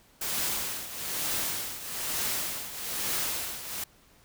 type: noise with tremolo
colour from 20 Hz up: white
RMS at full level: -29 dBFS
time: 0.21-3.84 s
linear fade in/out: 5 ms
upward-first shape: triangle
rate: 1.1 Hz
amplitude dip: 75%
effects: pink hiss -60 dBFS RMS until 4.24 s